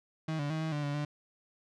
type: tone with pitch steps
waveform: 35% pulse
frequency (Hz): 158.6 / 144.6 / 158.1 / 159.4 / 147.3 / 143.8 / 147.5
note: D#3 / D3 / D#3 / D#3 / D3 / D3 / D3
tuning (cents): +33 / -27 / +28 / +42 / +6 / -36 / +8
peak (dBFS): -30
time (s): 0.28-1.05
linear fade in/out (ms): 5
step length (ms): 110
effects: low-pass 5000 Hz 12 dB/octave